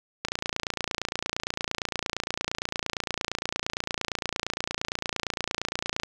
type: click train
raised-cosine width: 0.2 ms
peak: -10 dBFS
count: 167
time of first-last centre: 0.25-6.034 s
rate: 28.7 Hz
effects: none